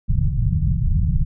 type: low-pass noise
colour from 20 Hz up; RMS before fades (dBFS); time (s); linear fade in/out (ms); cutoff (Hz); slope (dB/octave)
pink; -18; 0.08-1.25; 20; 170; 48
effects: none